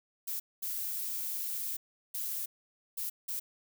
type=noise bursts at uneven times; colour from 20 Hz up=violet; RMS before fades=-36 dBFS; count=5; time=0.27-0.4 / 0.62-1.77 / 2.14-2.46 / 2.97-3.1 / 3.28-3.4 s; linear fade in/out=10 ms; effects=none